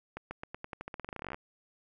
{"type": "accelerating click train", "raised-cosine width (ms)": 0.5, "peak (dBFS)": -24, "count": 23, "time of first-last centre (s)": [0.17, 1.345], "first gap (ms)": 140, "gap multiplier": 0.89, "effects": []}